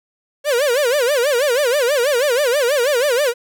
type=tone with vibrato; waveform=45% pulse; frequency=530 Hz; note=C5; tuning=22 cents sharp; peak=-14 dBFS; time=0.44-3.34 s; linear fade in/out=50 ms; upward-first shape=sine; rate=6.2 Hz; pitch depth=220 cents each way; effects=none

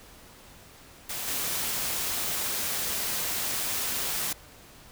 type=noise with level steps; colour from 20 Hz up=white; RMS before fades=-34 / -30 dBFS; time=1.09-4.33 s; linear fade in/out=5 ms; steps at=1.27 s; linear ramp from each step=20 ms; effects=pink hiss -51 dBFS RMS until 4.91 s

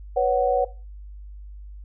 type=chord; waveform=sine; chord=B suspended second; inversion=none; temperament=equal with one note detuned; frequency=493.9 / 554.4 / 744.7 Hz; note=B4 / C#5 / F#5; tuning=0 / 0 / +11 cents; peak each=-22 dBFS; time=0.16-0.65 s; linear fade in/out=10 ms; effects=noise-tail reverb RT60 0.3 s tail -17 dB re dry + added 50 Hz sine -37 dBFS peak until 1.84 s

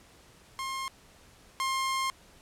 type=tone pair in turn; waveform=sawtooth; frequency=1066 / 1062.3 Hz; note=C6 / C6; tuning=+32 / +26 cents; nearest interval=unison; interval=6 cents; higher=first; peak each=-29 / -24 dBFS; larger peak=second; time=0.59-0.88 / 1.6-2.1 s; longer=second; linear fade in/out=0 ms; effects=pink hiss -57 dBFS RMS until 2.41 s + low-pass 11000 Hz 12 dB/octave

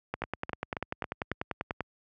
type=two click trains; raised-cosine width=0.5 ms; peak=-16 / -18 dBFS; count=18 / 5; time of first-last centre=0.14-1.807 / 0.22-1.316 s; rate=10.2 / 3.65 Hz; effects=high-pass 60 Hz 12 dB/octave

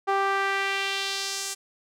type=tone with band-pass filter sweep; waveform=sawtooth; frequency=392.3 Hz; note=G4; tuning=1 cent sharp; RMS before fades=-27 dBFS; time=0.07-1.55 s; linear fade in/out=20 ms; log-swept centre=920 to 7700 Hz; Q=1.5; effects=none

